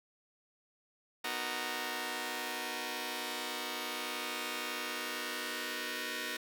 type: chord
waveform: 5% pulse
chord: B major seventh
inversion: none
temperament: just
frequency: 246.9 / 308.7 / 370.4 / 463 Hz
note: B3 / D#4 / F#4 / A#4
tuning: 0 / -14 / +2 / -12 cents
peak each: -31 dBFS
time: 1.24-6.37 s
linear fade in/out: 5 ms
effects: none